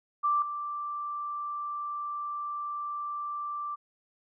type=tone with level steps; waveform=sine; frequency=1174.7 Hz; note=D6; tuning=in tune; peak=-23 / -32 dBFS; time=0.23-3.76 s; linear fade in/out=20 ms; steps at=0.42 s; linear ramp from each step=2 ms; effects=none